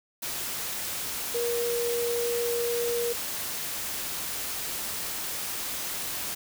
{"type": "tone in noise", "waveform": "sine", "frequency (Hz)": 474.3, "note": "A#4", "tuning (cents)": 30, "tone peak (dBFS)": -26, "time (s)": [1.34, 3.13], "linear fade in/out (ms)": 10, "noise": "white", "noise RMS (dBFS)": -33, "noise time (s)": [0.22, 6.35], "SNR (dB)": 4, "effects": []}